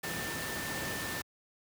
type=tone in noise; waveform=sine; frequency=1786 Hz; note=A6; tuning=25 cents sharp; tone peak=-40 dBFS; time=0.03-1.22 s; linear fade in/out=10 ms; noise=pink; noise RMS=-37 dBFS; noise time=0.03-1.22 s; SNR=-6 dB; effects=high-pass 100 Hz 12 dB/octave